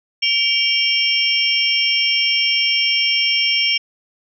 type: tone cluster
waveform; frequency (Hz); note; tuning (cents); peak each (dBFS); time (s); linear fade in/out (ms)
sine; 2300 / 2807 / 3180 / 5430; D7 / F7 / G7 / F8; -37 / +8 / +24 / -50; -20; 0.22-3.78; 10
effects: none